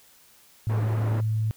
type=tone; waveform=sine; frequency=109.4 Hz; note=A2; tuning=9 cents flat; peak=-22 dBFS; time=0.67-1.51 s; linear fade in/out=0 ms
type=band-pass noise; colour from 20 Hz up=pink; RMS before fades=-35 dBFS; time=0.69-1.21 s; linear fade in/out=10 ms; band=130 to 1100 Hz; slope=12 dB/octave
effects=white hiss -56 dBFS RMS until 1.56 s